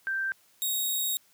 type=tone pair in turn; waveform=sine / 5% pulse; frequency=1568 / 3767 Hz; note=G6 / A#7; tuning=0 / +17 cents; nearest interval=octave + minor third; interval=1517 cents; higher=second; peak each=-27 / -19 dBFS; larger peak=second; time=0.07-0.32 / 0.62-1.17 s; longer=second; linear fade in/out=0 ms; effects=white hiss -63 dBFS RMS until 1.33 s + high-pass 80 Hz 12 dB/octave